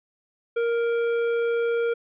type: tone with tanh clipping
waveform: sine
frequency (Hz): 467.1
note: A#4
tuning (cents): +3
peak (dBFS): -23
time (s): 0.56-1.94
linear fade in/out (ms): 10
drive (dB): 12
effects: resampled to 8000 Hz